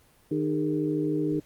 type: tone cluster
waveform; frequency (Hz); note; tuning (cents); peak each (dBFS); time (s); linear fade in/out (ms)
sine; 155.1 / 304.8 / 403.1 / 456.1; D#3 / D#4 / G4 / A#4; -5 / -36 / +48 / -38; -32 / -26 / -31 / -35; 0.31-1.4; 5
effects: pink hiss -60 dBFS RMS until 1.45 s + Opus 32 kbps